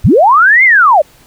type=linear two-way sweep; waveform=sine; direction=up then down; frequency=49.73 to 2168 to 541 Hz; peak=-3 dBFS; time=0.04-1.02 s; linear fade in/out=10 ms; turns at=0.64 s; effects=pink hiss -44 dBFS RMS until 1.26 s